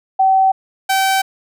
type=tone pair in turn; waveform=sine / sawtooth; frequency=766 / 770.9 Hz; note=G5 / G5; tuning=-40 / -29 cents; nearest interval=unison; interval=11 cents; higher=second; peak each=-9 dBFS; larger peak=neither; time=0.19-0.52 / 0.89-1.22 s; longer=neither; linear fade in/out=10 ms; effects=none